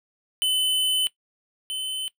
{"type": "tone pair in turn", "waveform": "square", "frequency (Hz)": [3027, 3046], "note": ["F#7", "F#7"], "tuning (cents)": [39, 50], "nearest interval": "unison", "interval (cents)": 11, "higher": "second", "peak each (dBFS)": [-20, -28], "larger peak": "first", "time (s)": [[0.42, 1.07], [1.7, 2.08]], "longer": "first", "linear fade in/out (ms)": 0, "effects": ["noise-tail reverb RT60 0.1 s tail -19 dB re dry"]}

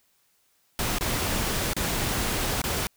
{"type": "noise with dropouts", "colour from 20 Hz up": "pink", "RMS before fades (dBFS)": -27, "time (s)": [0.79, 2.87], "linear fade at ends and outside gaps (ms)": 1, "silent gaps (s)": [[0.985, 1.009], [1.734, 1.765], [2.617, 2.639]], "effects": ["white hiss -67 dBFS RMS until 2.96 s"]}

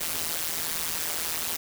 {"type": "noise with amplitude modulation", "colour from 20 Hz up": "white", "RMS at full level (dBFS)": -26, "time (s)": [0, 1.57], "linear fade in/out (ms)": 10, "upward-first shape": "sine", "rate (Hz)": 162, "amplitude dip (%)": 100, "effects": []}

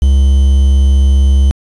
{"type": "tone with quantisation", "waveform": "triangle", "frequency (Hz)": 67.7, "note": "C#2", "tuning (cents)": -40, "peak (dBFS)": -3, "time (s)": [0.02, 1.51], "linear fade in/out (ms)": 0, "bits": 5, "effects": ["resampled to 22050 Hz"]}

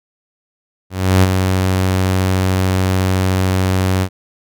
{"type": "tone with ADSR envelope", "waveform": "sawtooth", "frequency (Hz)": 93.7, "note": "F#2", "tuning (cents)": 22, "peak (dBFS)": -3, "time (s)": [0.9, 4.09], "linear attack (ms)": 330, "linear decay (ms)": 28, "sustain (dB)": -6, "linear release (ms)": 67, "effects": []}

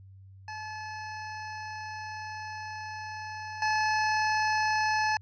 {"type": "tone with level steps", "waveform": "25% pulse", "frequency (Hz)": 861, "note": "A5", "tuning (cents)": -38, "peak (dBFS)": [-33, -21], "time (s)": [0.48, 5.17], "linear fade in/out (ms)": 2, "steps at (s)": 3.62, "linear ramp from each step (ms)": 2, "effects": ["added 96 Hz sine -48 dBFS peak until 5.21 s", "resampled to 16000 Hz"]}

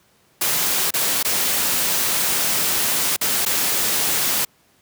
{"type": "noise with dropouts", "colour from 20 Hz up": "white", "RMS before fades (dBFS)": -20, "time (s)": [0.41, 4.45], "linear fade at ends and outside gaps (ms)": 5, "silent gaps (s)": [[0.907, 0.938], [1.229, 1.247], [3.164, 3.211], [3.452, 3.461]], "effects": ["pink hiss -58 dBFS RMS until 4.81 s", "high-pass 100 Hz 12 dB/octave"]}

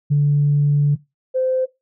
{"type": "tone pair in turn", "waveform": "sine", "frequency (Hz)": [145.1, 517.1], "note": ["D3", "C5"], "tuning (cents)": [-21, -20], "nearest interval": "octave + minor seventh", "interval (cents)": 2201, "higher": "second", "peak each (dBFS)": [-11, -16], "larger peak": "first", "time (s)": [[0.1, 0.96], [1.34, 1.66]], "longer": "first", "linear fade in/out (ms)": 20, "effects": ["noise-tail reverb RT60 0.2 s tail -18 dB re dry", "tanh soft clip ceiling -8 dBFS"]}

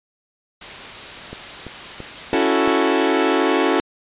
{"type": "noise", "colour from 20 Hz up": "white", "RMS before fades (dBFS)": -33, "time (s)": [0.61, 2.47], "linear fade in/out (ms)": 5}
{"type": "click train", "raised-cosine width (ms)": 2, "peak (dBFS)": -19, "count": 5, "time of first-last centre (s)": [1.33, 2.677], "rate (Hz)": 2.97}
{"type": "chord", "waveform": "sawtooth", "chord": "F# minor seventh", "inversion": "second", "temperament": "equal", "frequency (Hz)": [277.2, 329.6, 370, 440], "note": ["C#4", "E4", "F#4", "A4"], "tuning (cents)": [0, 0, 0, 0], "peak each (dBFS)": -17, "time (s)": [2.33, 3.8], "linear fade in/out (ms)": 0}
{"effects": ["resampled to 8000 Hz"]}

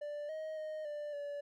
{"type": "tone with pitch steps", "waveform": "triangle", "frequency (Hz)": [588, 628, 620, 591, 576], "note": ["D5", "D#5", "D#5", "D5", "D5"], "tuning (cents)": [2, 16, -6, 11, -34], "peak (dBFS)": -37, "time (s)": [0.01, 1.41], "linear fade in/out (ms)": 10, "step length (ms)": 280, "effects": []}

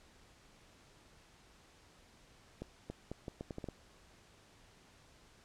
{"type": "accelerating click train", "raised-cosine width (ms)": 2, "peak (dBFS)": -28, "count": 9, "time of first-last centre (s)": [2.62, 3.687], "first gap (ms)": 280, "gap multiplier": 0.77, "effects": ["pink hiss -63 dBFS RMS until 5.44 s", "low-pass 8000 Hz 12 dB/octave"]}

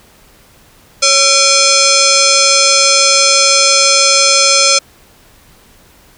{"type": "tone with frequency modulation", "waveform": "sine", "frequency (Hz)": 553, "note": "C#5", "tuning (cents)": -4, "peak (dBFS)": -6, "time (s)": [1.02, 4.79], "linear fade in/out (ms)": 10, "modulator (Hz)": 950, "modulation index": 7.1, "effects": ["pink hiss -45 dBFS RMS until 6.17 s"]}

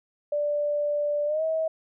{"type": "tone with pitch glide", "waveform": "sine", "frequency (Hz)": [587.3, 640.5], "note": ["D5", "E5"], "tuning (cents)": [0, -50], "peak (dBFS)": -23, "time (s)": [0.32, 1.68], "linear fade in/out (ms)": 5, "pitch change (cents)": 150, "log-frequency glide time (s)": [1.26, 1.43], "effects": []}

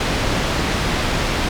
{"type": "low-pass noise", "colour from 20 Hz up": "pink", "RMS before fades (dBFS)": -20, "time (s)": [0, 1.49], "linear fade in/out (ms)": 5, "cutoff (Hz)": 4800, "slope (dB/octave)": 12, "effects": []}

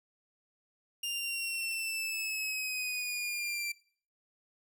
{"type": "linear sweep", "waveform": "sawtooth", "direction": "down", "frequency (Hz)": [2809, 2349], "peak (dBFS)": -30, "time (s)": [1.03, 3.72], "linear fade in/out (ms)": 5, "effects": ["noise-tail reverb RT60 0.5 s tail -22 dB re dry"]}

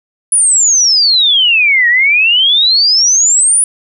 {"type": "exponential two-way sweep", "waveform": "sine", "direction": "down then up", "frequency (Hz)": [10000, 1864.7, 10000], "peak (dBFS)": -6, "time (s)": [0.32, 3.64], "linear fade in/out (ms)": 2, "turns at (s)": 1.88, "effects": []}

